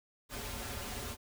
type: noise with comb filter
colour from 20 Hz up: pink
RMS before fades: -41 dBFS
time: 0.29-1.17 s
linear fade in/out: 50 ms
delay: 6.2 ms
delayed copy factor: -0.85
effects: none